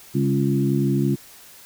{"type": "harmonic tone with a mistuned harmonic", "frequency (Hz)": 69.1, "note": "C#2", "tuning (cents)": -5, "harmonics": [2, 3, 4, 5], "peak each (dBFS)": [-21, -23, -24, -25], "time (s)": [0.14, 1.16], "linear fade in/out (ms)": 20, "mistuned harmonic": 3, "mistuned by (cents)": -28, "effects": ["white hiss -46 dBFS RMS until 1.65 s"]}